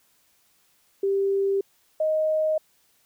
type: tone pair in turn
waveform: sine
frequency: 393.2 / 624.2 Hz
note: G4 / D#5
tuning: +5 / +5 cents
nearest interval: minor sixth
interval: 800 cents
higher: second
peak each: -20 dBFS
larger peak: neither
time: 1.03-1.61 / 2-2.58 s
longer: neither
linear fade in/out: 5 ms
effects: white hiss -64 dBFS RMS until 3.05 s